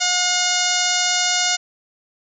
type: harmonic tone with a mistuned harmonic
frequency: 721 Hz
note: F#5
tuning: 45 cents flat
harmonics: 1 / 2 / 3 / 4 / 5 / 6 / 7 / 8 / 9 / 10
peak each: -26 / -26 / -26 / -26 / -26 / -26 / -26 / -26 / -26 / -26 dBFS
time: 0-1.57 s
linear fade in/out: 20 ms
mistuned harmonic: 3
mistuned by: -23 cents
effects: none